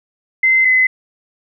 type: tone pair in turn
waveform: sine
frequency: 2066 / 2034 Hz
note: C7 / C7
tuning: -22 / -50 cents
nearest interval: unison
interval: 28 cents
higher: first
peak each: -9 dBFS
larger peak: neither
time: 0.43-0.65 / 0.65-0.87 s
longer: neither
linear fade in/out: 5 ms
effects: none